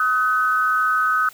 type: tone pair together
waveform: sine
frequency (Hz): 1266.3 / 1508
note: D#6 / F#6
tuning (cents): +30 / +32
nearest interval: minor third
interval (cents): 302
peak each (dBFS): -18 / -20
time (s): 0-1.29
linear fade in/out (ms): 2
effects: white hiss -46 dBFS RMS until 1.33 s